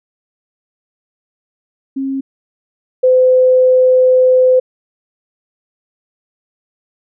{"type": "tone pair in turn", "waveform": "sine", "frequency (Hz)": [270, 510.7], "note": ["C#4", "C5"], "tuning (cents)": [-45, -42], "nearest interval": "major seventh", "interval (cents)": 1103, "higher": "second", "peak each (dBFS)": [-16, -6], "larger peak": "second", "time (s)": [[1.96, 2.21], [3.03, 4.6]], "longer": "second", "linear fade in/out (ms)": 10, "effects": []}